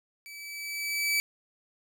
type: tone with level ramp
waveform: sawtooth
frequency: 2302 Hz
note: D7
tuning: 35 cents flat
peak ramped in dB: -40 to -20 dBFS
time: 0.26-1.2 s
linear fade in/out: 0 ms
effects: none